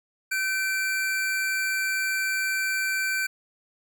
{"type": "tone pair together", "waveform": "square", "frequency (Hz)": [1532.7, 2349], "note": ["G6", "D7"], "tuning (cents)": [-39, 0], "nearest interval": "perfect fifth", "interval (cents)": 739, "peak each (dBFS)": [-27, -29], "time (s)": [0.31, 3.27], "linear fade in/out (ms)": 10, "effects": []}